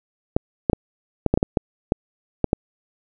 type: clicks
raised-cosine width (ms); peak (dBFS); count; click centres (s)
2; -3; 11; 0.365 / 0.698 / 0.732 / 1.263 / 1.34 / 1.375 / 1.429 / 1.572 / 1.921 / 2.443 / 2.531
effects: none